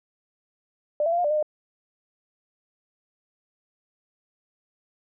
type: tone with pitch steps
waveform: sine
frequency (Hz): 596 / 667 / 689 / 709 / 590 / 610 / 606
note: D5 / E5 / F5 / F5 / D5 / D#5 / D#5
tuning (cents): +25 / +20 / -24 / +26 / +8 / -34 / -46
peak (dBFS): -20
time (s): 1-1.427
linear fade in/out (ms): 2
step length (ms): 61
effects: none